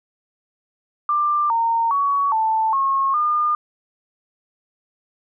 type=tone with pitch steps; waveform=sine; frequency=1187 / 919 / 1124 / 883 / 1087 / 1211 Hz; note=D6 / A#5 / C#6 / A5 / C#6 / D#6; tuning=+18 / -25 / +24 / +6 / -34 / -47 cents; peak=-16 dBFS; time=1.09-3.55 s; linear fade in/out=2 ms; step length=410 ms; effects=none